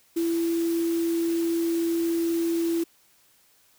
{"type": "tone in noise", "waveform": "sine", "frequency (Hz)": 334.7, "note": "E4", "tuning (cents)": 26, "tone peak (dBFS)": -22, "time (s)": [0.16, 2.84], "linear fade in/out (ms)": 10, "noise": "white", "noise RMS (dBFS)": -40, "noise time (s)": [0.16, 2.84], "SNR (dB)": 15, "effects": ["white hiss -61 dBFS RMS until 3.78 s"]}